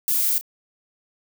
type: noise with echo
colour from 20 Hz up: violet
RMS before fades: -21 dBFS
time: 0.08-0.38 s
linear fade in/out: 0 ms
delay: 31 ms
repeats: 1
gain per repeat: -14 dB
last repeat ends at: 0.411 s
effects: none